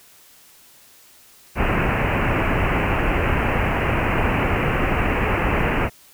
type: low-pass noise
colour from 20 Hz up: pink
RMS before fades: -20 dBFS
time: 1.55-5.9 s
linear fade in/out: 50 ms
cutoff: 2800 Hz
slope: 96 dB/octave
effects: white hiss -50 dBFS RMS until 6.13 s